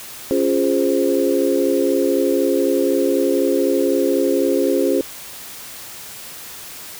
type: chord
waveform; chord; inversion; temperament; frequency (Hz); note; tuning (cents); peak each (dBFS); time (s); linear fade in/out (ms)
sine; Db major seventh; none; equal with one note detuned; 277.2 / 349.2 / 413.2 / 523.3; Db4 / F4 / Ab4 / C5; 0 / 0 / -9 / 0; -20; 0.31-5.01; 0
effects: white hiss -35 dBFS RMS until 6.99 s